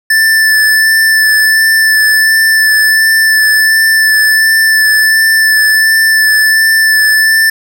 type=tone with vibrato; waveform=square; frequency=1760 Hz; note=A6; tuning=in tune; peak=-6 dBFS; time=0.1-7.5 s; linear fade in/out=5 ms; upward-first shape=sine; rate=1.4 Hz; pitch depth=14 cents each way; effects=none